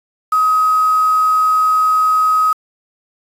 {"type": "tone with quantisation", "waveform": "sine", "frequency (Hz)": 1265, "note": "D#6", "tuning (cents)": 28, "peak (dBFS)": -10, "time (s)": [0.32, 2.53], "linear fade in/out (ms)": 5, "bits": 5, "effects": ["resampled to 32000 Hz"]}